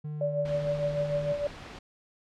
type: tone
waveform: triangle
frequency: 150.6 Hz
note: D3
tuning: 44 cents sharp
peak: -31 dBFS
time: 0.04-1.33 s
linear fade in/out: 10 ms
type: tone with tremolo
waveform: sine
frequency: 580 Hz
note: D5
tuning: 22 cents flat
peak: -24 dBFS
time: 0.21-1.47 s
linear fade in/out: 2 ms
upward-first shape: triangle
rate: 6.6 Hz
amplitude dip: 70%
type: noise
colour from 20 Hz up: pink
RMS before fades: -43 dBFS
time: 0.45-1.79 s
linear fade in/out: 5 ms
effects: low-pass 4000 Hz 12 dB/octave